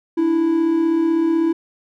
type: tone pair together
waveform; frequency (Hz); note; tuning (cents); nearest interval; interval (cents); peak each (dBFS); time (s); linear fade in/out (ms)
triangle; 293.6 / 329.6; D4 / E4; 0 / 0; major second; 200; -22 / -13; 0.17-1.53; 10
effects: none